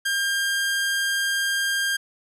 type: tone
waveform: sawtooth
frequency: 1603 Hz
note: G6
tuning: 38 cents sharp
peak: -18 dBFS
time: 0.05-1.97 s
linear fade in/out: 10 ms
effects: resampled to 32000 Hz

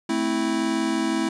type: chord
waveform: square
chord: A minor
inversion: none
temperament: equal with one note detuned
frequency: 220 / 261.6 / 327.7 Hz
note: A3 / C4 / E4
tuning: 0 / 0 / -10 cents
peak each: -28 / -28 / -25 dBFS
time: 0.09-1.29 s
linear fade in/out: 5 ms
effects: resampled to 22050 Hz

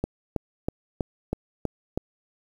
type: click train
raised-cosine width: 2 ms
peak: -12 dBFS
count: 7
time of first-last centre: 0.04-1.975 s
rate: 3.1 Hz
effects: 8-bit

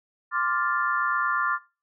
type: chord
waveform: sine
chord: D minor seventh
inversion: third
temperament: equal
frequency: 1046.5 / 1174.7 / 1396.9 / 1760 Hz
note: C6 / D6 / F6 / A6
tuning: 0 / 0 / 0 / 0 cents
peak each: -30 / -27 / -27 / -30 dBFS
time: 0.31-1.59 s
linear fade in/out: 50 ms
effects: noise-tail reverb RT60 0.3 s tail -18 dB re dry

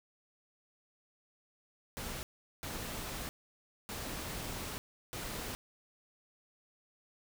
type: noise bursts at uneven times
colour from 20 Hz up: pink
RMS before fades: -41 dBFS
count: 4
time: 1.97-2.23 / 2.63-3.29 / 3.89-4.78 / 5.13-5.55 s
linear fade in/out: 0 ms
effects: none

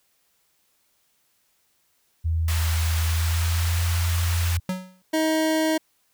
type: tone with pitch glide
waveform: sine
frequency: 81.5 to 85.7 Hz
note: E2 to F2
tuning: -19 to -32 cents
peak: -20 dBFS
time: 2.24-4.6 s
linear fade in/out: 20 ms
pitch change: +87 cents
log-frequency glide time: 3-3.86 s
type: high-pass noise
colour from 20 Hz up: pink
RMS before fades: -32 dBFS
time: 2.48-4.57 s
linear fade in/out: 2 ms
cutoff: 1100 Hz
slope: 12 dB/octave
type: tone with exponential decay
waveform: square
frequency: 185 Hz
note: F#3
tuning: in tune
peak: -22 dBFS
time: 4.69-5.02 s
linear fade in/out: 2 ms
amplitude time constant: 70 ms
type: tone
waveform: 25% pulse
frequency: 316.1 Hz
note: D#4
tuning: 27 cents sharp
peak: -16 dBFS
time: 5.13-5.78 s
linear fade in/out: 10 ms
effects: white hiss -67 dBFS RMS until 6.13 s

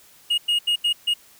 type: tone bursts at uneven times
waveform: triangle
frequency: 2867 Hz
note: F7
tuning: 45 cents sharp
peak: -16 dBFS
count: 5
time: 0.3-0.38 / 0.48-0.59 / 0.67-0.76 / 0.84-0.93 / 1.07-1.14 s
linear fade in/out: 10 ms
effects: white hiss -52 dBFS RMS until 1.39 s

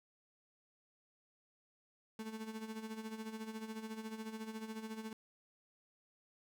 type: tone with tremolo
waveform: 35% pulse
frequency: 220 Hz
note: A3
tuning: in tune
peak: -39 dBFS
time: 2.19-5.13 s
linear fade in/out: 2 ms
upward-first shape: sine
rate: 14 Hz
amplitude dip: 65%
effects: none

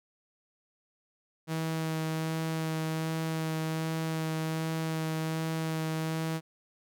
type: tone with vibrato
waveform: sawtooth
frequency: 160 Hz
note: D#3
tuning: 49 cents sharp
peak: -26 dBFS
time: 1.47-6.41 s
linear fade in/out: 50 ms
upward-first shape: sine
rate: 1.3 Hz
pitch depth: 12 cents each way
effects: none

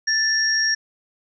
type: tone pair together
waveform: sine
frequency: 1760 / 5588 Hz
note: A6 / F8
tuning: 0 / 0 cents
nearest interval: octave + minor sixth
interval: 2000 cents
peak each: -20 dBFS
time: 0.07-0.75 s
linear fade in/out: 10 ms
effects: none

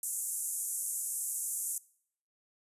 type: band-pass noise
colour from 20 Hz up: white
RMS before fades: -36 dBFS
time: 0.03-1.78 s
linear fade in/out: 2 ms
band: 7000 to 12000 Hz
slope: 48 dB/octave
effects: noise-tail reverb RT60 0.6 s tail -21 dB re dry + resampled to 32000 Hz

